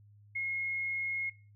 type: tone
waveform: sine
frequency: 2158 Hz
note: C#7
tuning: 47 cents flat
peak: -32 dBFS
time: 0.35-1.3 s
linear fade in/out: 10 ms
effects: noise-tail reverb RT60 0.4 s tail -21 dB re dry + added 103 Hz sine -56 dBFS peak until 1.55 s